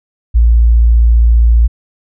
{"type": "tone", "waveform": "sine", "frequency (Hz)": 57.5, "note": "A#1", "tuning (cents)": -23, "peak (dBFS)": -4, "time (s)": [0.34, 1.68], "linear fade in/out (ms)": 20, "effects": []}